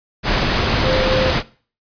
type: tone in noise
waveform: sine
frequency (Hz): 520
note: C5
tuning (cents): -11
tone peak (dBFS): -18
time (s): 0.81-1.34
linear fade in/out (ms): 50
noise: pink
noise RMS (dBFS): -17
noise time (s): 0.23-1.43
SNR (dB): -4
effects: noise-tail reverb RT60 0.4 s tail -19 dB re dry + resampled to 11025 Hz